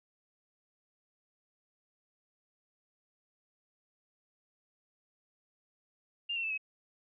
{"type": "tone with pitch steps", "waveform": "sine", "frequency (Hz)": [2800, 2717, 2637, 2559], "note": ["F7", "F7", "E7", "D#7"], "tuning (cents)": [4, -48, 0, 48], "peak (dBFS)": -32, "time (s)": [6.29, 6.578], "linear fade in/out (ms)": 10, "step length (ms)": 72, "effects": []}